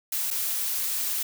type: noise with dropouts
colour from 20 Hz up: blue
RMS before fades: -28 dBFS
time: 0.12-1.23 s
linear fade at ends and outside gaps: 5 ms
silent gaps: 0.305-0.31 s
effects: none